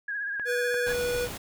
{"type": "tone with vibrato", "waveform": "sine", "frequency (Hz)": 1644, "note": "G#6", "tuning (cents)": -18, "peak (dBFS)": -29, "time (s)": [0.08, 0.93], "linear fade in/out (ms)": 5, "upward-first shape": "sine", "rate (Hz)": 16, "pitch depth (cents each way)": 52}
{"type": "clicks", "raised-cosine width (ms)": 0.5, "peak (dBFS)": -25, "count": 2, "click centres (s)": [0.397, 0.743]}
{"type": "tone", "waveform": "square", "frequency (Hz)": 488, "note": "B4", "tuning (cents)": -21, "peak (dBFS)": -27, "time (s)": [0.45, 1.29], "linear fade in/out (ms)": 50}
{"type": "noise", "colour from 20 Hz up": "pink", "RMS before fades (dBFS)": -37, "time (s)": [0.86, 1.38], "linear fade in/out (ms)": 10}
{"effects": []}